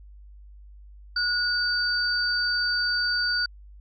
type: tone pair together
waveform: sine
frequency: 1455 / 4619 Hz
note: F#6 / D8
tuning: -29 / -30 cents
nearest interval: octave + minor sixth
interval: 1999 cents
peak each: -25 dBFS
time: 1.16-3.46 s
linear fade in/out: 5 ms
effects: added 50 Hz sine -44 dBFS peak until 3.8 s